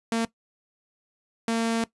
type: tone bursts at uneven times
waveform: sawtooth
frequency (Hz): 228.3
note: A#3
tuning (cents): -36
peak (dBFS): -19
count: 2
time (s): 0.12-0.25 / 1.48-1.84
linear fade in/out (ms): 2
effects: noise-tail reverb RT60 0.1 s tail -18 dB re dry + resampled to 24000 Hz